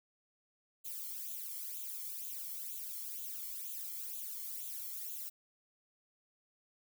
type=noise with flanger; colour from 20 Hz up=violet; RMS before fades=-43 dBFS; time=0.84-5.3 s; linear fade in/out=20 ms; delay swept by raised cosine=0.28 to 0.95 ms; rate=2.1 Hz; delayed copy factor=+0.8; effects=none